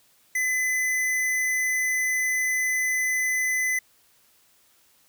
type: tone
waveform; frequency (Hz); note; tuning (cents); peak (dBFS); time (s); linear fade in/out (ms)
square; 2017; B6; +36; -23; 0.35-3.79; 5
effects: white hiss -61 dBFS RMS until 5.08 s